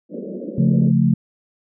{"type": "band-pass noise", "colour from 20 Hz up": "pink", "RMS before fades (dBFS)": -30, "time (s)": [0.09, 0.92], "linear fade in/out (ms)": 50, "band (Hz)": [180, 580], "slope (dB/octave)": 96}
{"type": "chord", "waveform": "sine", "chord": "Db augmented", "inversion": "none", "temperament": "equal", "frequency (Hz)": [138.59, 174.61, 220], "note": ["Db3", "F3", "A3"], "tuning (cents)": [0, 0, 0], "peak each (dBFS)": -17, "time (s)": [0.58, 1.14], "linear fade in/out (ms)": 5}
{"effects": []}